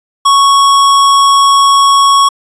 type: tone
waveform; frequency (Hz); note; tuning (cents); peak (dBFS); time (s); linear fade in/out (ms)
square; 1108.7; C#6; 0; -5; 0.25-2.29; 10
effects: resampled to 22050 Hz